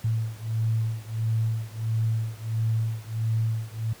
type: beating tone pair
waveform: sine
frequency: 111.3 / 112.8 Hz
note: A2 / A2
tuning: +20 / +44 cents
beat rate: 1.5 Hz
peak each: -26 / -27 dBFS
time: 0.04-3.93 s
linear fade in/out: 5 ms
effects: pink hiss -49 dBFS RMS until 4 s + high-pass 60 Hz 12 dB/octave